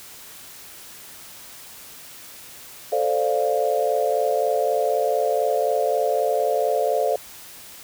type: chord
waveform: sine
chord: D minor seventh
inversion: second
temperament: equal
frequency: 440 / 523.3 / 587.3 / 698.5 Hz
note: A4 / C5 / D5 / F5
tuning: 0 / 0 / 0 / 0 cents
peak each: -24 dBFS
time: 2.92-7.16 s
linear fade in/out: 5 ms
effects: white hiss -42 dBFS RMS until 7.83 s